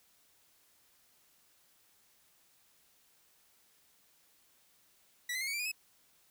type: tone with pitch steps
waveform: sawtooth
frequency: 1952 / 2044 / 2141 / 2242 / 2348 / 2459 / 2576 Hz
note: B6 / C7 / C7 / C#7 / D7 / D#7 / E7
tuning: -21 / -41 / +39 / +19 / -1 / -21 / -41 cents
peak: -31 dBFS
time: 5.29-5.717 s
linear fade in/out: 5 ms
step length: 61 ms
effects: white hiss -68 dBFS RMS until 6.3 s